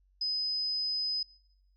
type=tone; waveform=sine; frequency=5030 Hz; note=D#8; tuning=18 cents sharp; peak=-29 dBFS; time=0.21-1.23 s; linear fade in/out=5 ms; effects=noise-tail reverb RT60 0.8 s tail -22 dB re dry + added 47 Hz sine -64 dBFS peak until 1.76 s